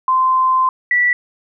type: tone pair in turn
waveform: sine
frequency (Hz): 1037 / 1957.6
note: C6 / B6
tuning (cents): -16 / -16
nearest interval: major seventh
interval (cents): 1100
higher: second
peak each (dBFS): -11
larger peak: neither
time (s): 0.08-0.69 / 0.91-1.13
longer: first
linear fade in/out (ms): 2
effects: none